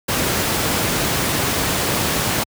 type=noise; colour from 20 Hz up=pink; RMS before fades=-19 dBFS; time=0.08-2.44 s; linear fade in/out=10 ms; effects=high-pass 80 Hz 12 dB/octave